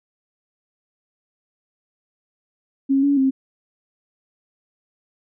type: tone with pitch steps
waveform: sine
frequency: 272.1 / 282.9 / 266.6 Hz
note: C#4 / C#4 / C4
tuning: -32 / +35 / +33 cents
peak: -14 dBFS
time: 2.89-3.31 s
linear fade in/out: 20 ms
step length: 140 ms
effects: none